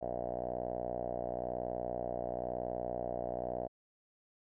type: tone with low-pass filter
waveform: 5% pulse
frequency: 61 Hz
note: B1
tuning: 21 cents flat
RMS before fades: -38 dBFS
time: 0.01-3.68 s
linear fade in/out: 20 ms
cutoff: 660 Hz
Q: 6.8
effects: none